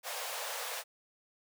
pink high-pass noise, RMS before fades -39 dBFS, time 0.03-0.84 s, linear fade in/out 50 ms, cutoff 470 Hz, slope 96 dB/octave, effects none

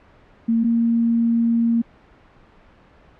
sine tone pair in turn, 228.7 / 231.8 Hz, A#3 / A#3, -33 / -10 cents, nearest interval unison, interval 23 cents, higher second, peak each -15 dBFS, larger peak neither, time 0.48-0.64 / 0.64-1.82 s, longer second, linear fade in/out 10 ms, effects pink hiss -51 dBFS RMS until 3.19 s + low-pass 2000 Hz 12 dB/octave

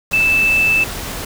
sine tone in noise, 2637 Hz, E7, in tune, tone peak -11 dBFS, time 0.13-0.84 s, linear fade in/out 5 ms, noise pink, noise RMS -26 dBFS, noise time 0.11-1.25 s, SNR +12 dB, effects none

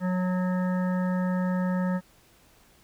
harmonic tone, 182.8 Hz, F#3, 21 cents flat, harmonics 1 / 3 / 5 / 7 / 9 / 10, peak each -24 / -34 / -38 / -41 / -43 / -44 dBFS, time 0-2.01 s, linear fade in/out 50 ms, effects pink hiss -59 dBFS RMS until 2.83 s

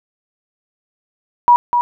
sine tone with echo, 965 Hz, B5, 40 cents flat, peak -5 dBFS, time 1.48-1.56 s, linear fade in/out 0 ms, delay 250 ms, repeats 1, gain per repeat -6 dB, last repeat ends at 1.81 s, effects none

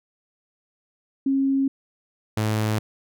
sine / sawtooth tone pair in turn, 271.4 / 108.08 Hz, C#4 / A2, -36 / -30 cents, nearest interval octave + major third, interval 1594 cents, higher first, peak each -18 / -17 dBFS, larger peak second, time 1.26-1.68 / 2.37-2.79 s, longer neither, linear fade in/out 5 ms, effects none

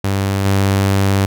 sawtooth tone with level steps, 98 Hz, G2, in tune, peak -11 / -8 dBFS, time 0.04-1.26 s, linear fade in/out 5 ms, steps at 0.45 s, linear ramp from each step 5 ms, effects none

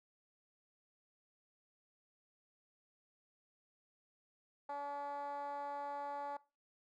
10% pulse tone with band-pass filter, 285.6 Hz, D4, 48 cents flat, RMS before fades -43 dBFS, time 4.69-6.37 s, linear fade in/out 5 ms, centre 770 Hz, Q 4.3, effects noise-tail reverb RT60 0.3 s tail -21 dB re dry

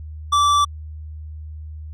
sine tone with hard clipping, 1162 Hz, D6, 19 cents flat, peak -15 dBFS, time 0.32-0.65 s, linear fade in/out 10 ms, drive 12 dB, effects added 77 Hz sine -31 dBFS peak until 1.93 s

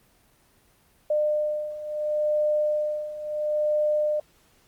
sine beating tone pair, 602 / 602.73 Hz, D5 / D5, +43 / +45 cents, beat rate 0.73 Hz, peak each -28 / -24 dBFS, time 1.1-4.2 s, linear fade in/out 5 ms, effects pink hiss -61 dBFS RMS until 4.67 s + Opus 24 kbps

